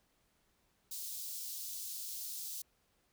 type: high-pass noise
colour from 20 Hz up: white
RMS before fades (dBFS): -43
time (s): 0.91-2.62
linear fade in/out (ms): 5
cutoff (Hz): 4000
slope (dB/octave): 24
effects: pink hiss -75 dBFS RMS until 3.12 s